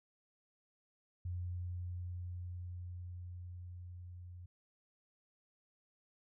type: tone with level ramp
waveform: sine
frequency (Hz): 88.9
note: F2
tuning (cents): +31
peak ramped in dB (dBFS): -37 to -48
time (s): 1.25-4.46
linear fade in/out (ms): 5
effects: none